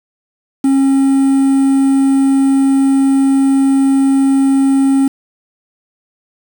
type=tone with quantisation; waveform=triangle; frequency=271.3 Hz; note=C#4; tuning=37 cents flat; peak=-6 dBFS; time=0.64-5.08 s; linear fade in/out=5 ms; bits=5; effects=none